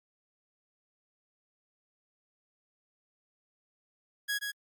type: tone with echo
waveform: sawtooth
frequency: 1661.2 Hz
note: G#6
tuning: in tune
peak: -26 dBFS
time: 4.28-4.39 s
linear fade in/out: 20 ms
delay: 130 ms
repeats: 1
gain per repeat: -4 dB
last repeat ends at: 4.52 s
effects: Opus 48 kbps